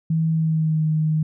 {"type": "tone with pitch glide", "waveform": "sine", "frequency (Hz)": [161.2, 155.89], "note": ["E3", "D#3"], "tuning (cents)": [-38, 4], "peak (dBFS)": -17, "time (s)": [0.1, 1.23], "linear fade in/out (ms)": 5, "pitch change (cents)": -58, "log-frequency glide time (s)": [0.31, 0.85], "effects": []}